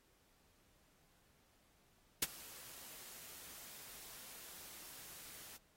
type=noise with ADSR envelope; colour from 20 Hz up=white; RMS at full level=-30 dBFS; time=2.22-5.57 s; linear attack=6 ms; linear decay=25 ms; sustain=-24 dB; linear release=4 ms; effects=pink hiss -73 dBFS RMS until 5.76 s + AAC 48 kbps